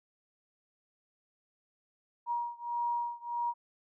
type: beating tone pair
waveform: sine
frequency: 950 / 951.6 Hz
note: A#5 / A#5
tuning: +33 / +35 cents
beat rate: 1.6 Hz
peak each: -34 / -35 dBFS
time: 2.26-3.54 s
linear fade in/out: 50 ms
effects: none